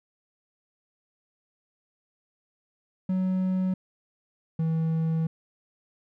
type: tone pair in turn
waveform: triangle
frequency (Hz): 186.3 / 161.69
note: F#3 / E3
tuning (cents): +12 / -33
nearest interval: major second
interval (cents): 245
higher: first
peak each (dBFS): -21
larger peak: neither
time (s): 3.09-3.74 / 4.59-5.27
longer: second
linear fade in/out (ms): 5
effects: none